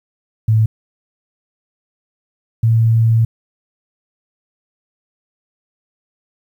sine tone pair in turn, 110 / 113.49 Hz, A2 / A#2, 0 / -46 cents, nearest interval minor second, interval 54 cents, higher second, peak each -9 dBFS, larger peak neither, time 0.48-0.66 / 2.63-3.25 s, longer second, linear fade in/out 5 ms, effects 8-bit

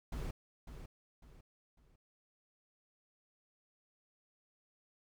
brown noise with echo, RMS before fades -40 dBFS, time 0.12-0.31 s, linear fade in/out 5 ms, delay 550 ms, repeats 3, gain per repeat -9 dB, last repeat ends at 1.96 s, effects none

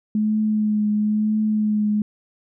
sine tone with vibrato, 212.7 Hz, G#3, 42 cents sharp, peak -17 dBFS, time 0.15-2.02 s, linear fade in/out 2 ms, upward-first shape triangle, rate 1 Hz, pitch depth 25 cents each way, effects none

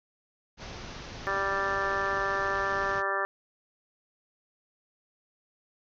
pink low-pass noise, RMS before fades -42 dBFS, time 0.57-3.03 s, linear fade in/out 50 ms, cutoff 6300 Hz, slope 96 dB/octave
harmonic tone, 196 Hz, G3, in tune, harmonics 2 / 3 / 4 / 5 / 6 / 7 / 8 / 9, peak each -36 / -35 / -38 / -37 / -32 / -36 / -38 / -32 dBFS, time 1.27-3.25 s, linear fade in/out 0 ms
effects none

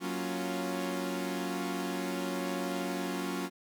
sawtooth chord, Gb major seventh, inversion none, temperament equal, 185 / 233.1 / 277.2 / 349.2 Hz, Gb3 / Bb3 / Db4 / F4, 0 / 0 / 0 / 0 cents, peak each -33 / -38 / -33 / -34 dBFS, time 0-3.5 s, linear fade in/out 50 ms, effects none

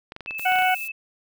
clicks, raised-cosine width 0.3 ms, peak -20 dBFS, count 10, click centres 0.121 / 0.164 / 0.207 / 0.261 / 0.309 / 0.395 / 0.521 / 0.558 / 0.588 / 0.623 s
sine tone with tremolo, 2620 Hz, E7, 11 cents flat, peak -28 dBFS, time 0.27-0.92 s, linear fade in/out 10 ms, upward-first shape square, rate 13 Hz, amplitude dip 30%
violet noise, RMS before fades -38 dBFS, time 0.38-0.88 s, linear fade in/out 5 ms
harmonic tone, 740 Hz, F#5, in tune, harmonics 1 / 2 / 3 / 4, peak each -19 / -25 / -25 / -32 dBFS, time 0.45-0.75 s, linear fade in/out 10 ms
effects none

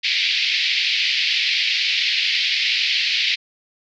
pink band-pass noise, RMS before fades -20 dBFS, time 0.03-3.36 s, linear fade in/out 20 ms, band 2100 to 4800 Hz, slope 48 dB/octave, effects none

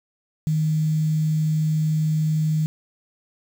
sine tone with quantisation, 155.56 Hz, D#3, in tune, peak -18 dBFS, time 0.47-2.66 s, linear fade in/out 0 ms, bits 7, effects none

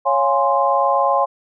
sine chord, Db major seventh, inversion none, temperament equal with one note detuned, 554.4 / 698.5 / 826.8 / 1046.5 Hz, Db5 / F5 / Ab5 / C6, 0 / 0 / -8 / 0 cents, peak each -19 / -21 / -19 / -18 dBFS, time 0.05-1.26 s, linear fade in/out 20 ms, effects none

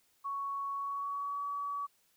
sine tone with pitch glide, 1113 to 1138.4 Hz, C#6 to C#6, +7 to +46 cents, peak -34 dBFS, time 0.24-1.87 s, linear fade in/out 20 ms, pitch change +39 cents, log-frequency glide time 0.73-1.44 s, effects white hiss -71 dBFS RMS until 2.16 s

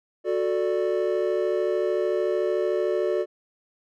triangle chord, D major, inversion first, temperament just, 367.1 / 440.5 / 587.3 Hz, F#4 / A4 / D5, -14 / +2 / 0 cents, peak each -23 / -25 / -25 dBFS, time 0.24-3.26 s, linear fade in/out 50 ms, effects none

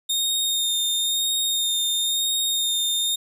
sawtooth tone with vibrato, 3675 Hz, A#7, 25 cents flat, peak -18 dBFS, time 0.09-3.16 s, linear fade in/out 10 ms, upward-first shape sine, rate 0.99 Hz, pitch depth 19 cents each way, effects none

